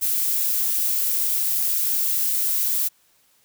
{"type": "noise", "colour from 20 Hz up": "violet", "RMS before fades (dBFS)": -22, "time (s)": [0.01, 2.89], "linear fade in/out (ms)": 20, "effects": ["white hiss -61 dBFS RMS until 3.44 s"]}